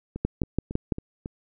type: two click trains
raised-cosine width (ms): 3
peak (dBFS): -10 / -20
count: 5 / 5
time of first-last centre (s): 0.25-0.922 / 0.16-1.259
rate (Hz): 5.95 / 3.64
effects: none